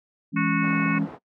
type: chord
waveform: sine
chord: C# minor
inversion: first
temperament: equal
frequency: 164.81 / 207.7 / 277.2 Hz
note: E3 / G#3 / C#4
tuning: 0 / 0 / 0 cents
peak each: -26 / -26 / -25 dBFS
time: 0.32-1.08 s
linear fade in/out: 50 ms
type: harmonic tone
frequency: 367 Hz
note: F#4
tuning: 14 cents flat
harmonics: 3 / 4 / 5 / 6 / 7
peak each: -30 / -31 / -35 / -30 / -33 dBFS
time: 0.36-0.99 s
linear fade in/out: 10 ms
type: band-pass noise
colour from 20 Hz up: pink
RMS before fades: -40 dBFS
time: 0.6-1.19 s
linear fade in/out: 50 ms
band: 220 to 1000 Hz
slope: 12 dB/octave
effects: noise-tail reverb RT60 0.1 s tail -21 dB re dry